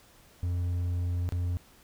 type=tone with dropouts; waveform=triangle; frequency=88.1 Hz; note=F2; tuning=16 cents sharp; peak=-25 dBFS; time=0.43-1.57 s; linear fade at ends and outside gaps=0 ms; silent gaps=1.29-1.323 s; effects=pink hiss -58 dBFS RMS until 1.83 s